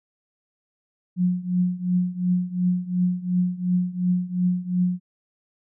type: tone with tremolo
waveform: sine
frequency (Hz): 180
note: F#3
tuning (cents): -47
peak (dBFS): -16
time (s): 1.16-5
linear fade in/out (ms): 50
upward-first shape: triangle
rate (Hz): 2.8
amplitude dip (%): 90
effects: none